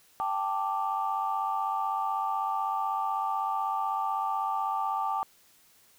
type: chord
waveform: sine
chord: G suspended second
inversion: none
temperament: equal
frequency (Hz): 784 / 880 / 1174.7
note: G5 / A5 / D6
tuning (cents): 0 / 0 / 0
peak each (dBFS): -31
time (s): 0.2-5.23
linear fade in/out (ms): 0
effects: tanh soft clip ceiling -18 dBFS + white hiss -61 dBFS RMS until 5.98 s